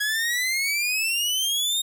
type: exponential sweep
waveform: sawtooth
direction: up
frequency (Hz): 1661.2 to 3729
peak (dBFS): -19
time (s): 0-1.82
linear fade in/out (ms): 10
effects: none